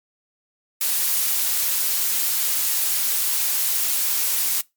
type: noise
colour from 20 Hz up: blue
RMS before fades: -21 dBFS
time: 0.81-4.61 s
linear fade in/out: 2 ms
effects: noise-tail reverb RT60 0.2 s tail -22 dB re dry + MP3 96 kbps